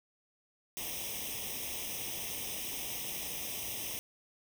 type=noise with comb filter; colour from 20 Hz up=white; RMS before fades=-39 dBFS; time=0.77-3.99 s; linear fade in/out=0 ms; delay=0.34 ms; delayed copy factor=+0.9; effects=none